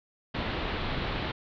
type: low-pass noise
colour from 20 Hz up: pink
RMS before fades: -32 dBFS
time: 0.34-1.32 s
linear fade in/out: 10 ms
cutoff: 4100 Hz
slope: 48 dB/octave
effects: none